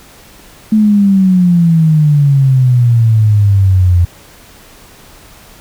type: exponential sweep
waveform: sine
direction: down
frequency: 218.7 to 86 Hz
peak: -5 dBFS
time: 0.72-4.05 s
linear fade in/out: 5 ms
effects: pink hiss -39 dBFS RMS until 5.6 s